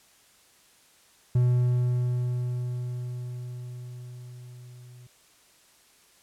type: tone with level ramp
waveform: triangle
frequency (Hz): 123.47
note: B2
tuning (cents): 0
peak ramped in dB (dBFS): -16 to -44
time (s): 1.35-5.07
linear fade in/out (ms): 5
effects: white hiss -59 dBFS RMS until 6.22 s + low-pass 11000 Hz 12 dB/octave